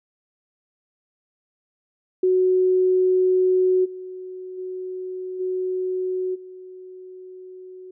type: tone with level steps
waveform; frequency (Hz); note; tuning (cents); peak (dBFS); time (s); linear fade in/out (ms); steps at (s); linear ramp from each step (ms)
sine; 370; F#4; 0; -15 / -32 / -28 / -22 / -37; 2.23-7.91; 5; 3.84 / 4.57 / 5.39 / 6.34; 20
effects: none